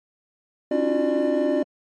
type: tone cluster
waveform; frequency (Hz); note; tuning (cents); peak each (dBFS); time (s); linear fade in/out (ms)
triangle; 274.6 / 298.9 / 341.1 / 364.9 / 598; C#4 / D4 / F4 / F#4 / D5; -16 / +31 / -41 / -24 / +31; -23 / -25 / -24 / -27 / -21; 0.71-1.63; 5
effects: MP3 48 kbps